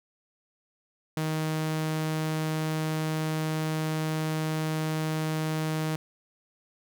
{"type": "tone", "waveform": "sawtooth", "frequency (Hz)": 156.9, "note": "D#3", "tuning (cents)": 15, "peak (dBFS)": -23, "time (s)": [1.17, 5.96], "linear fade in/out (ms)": 2, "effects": []}